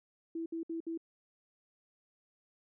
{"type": "tone bursts", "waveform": "sine", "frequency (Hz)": 329.6, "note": "E4", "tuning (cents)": 0, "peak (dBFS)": -35, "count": 4, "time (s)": [0.35, 0.976], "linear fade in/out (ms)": 5, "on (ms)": 110, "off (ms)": 62, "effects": []}